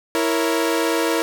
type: chord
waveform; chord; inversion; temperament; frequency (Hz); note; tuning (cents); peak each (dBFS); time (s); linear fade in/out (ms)
sawtooth; A# diminished; second; equal; 329.6 / 466.2 / 554.4; E4 / A#4 / C#5; 0 / 0 / 0; -17 / -18 / -22; 0.15-1.22; 0
effects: none